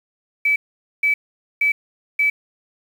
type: tone bursts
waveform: sine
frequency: 2299 Hz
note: D7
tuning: 37 cents flat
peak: -14 dBFS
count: 4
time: 0.45-2.3 s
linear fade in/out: 5 ms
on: 110 ms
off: 470 ms
effects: 7-bit